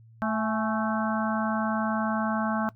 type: harmonic tone with a mistuned harmonic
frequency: 220 Hz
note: A3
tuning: in tune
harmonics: 1 / 3 / 4 / 5 / 6 / 7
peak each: -27 / -32 / -33 / -34 / -35 / -35 dBFS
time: 0.22-2.69 s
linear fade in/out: 0 ms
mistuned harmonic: 4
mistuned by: -62 cents
effects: noise-tail reverb RT60 0.1 s tail -20 dB re dry + added 113 Hz sine -50 dBFS peak until 2.75 s